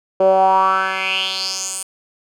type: tone with band-pass filter sweep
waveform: 10% pulse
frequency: 190 Hz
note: F#3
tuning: 46 cents sharp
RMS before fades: -17 dBFS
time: 0.2-1.83 s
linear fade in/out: 5 ms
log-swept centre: 500 to 9300 Hz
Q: 4.9
effects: none